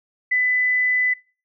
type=tone; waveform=sine; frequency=2000 Hz; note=B6; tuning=21 cents sharp; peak=-16 dBFS; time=0.31-1.14 s; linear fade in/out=10 ms; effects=noise-tail reverb RT60 0.4 s tail -25 dB re dry